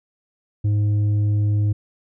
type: tone with tanh clipping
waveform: sine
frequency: 104 Hz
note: G#2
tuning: 3 cents sharp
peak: -17 dBFS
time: 0.64-1.73 s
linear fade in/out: 10 ms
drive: 5 dB
effects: none